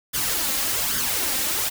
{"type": "noise with flanger", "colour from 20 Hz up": "white", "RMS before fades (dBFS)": -24, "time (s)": [0.13, 1.7], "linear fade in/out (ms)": 20, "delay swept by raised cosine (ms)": [0.59, 3.79], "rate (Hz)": 1.2, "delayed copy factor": 0.6, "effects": []}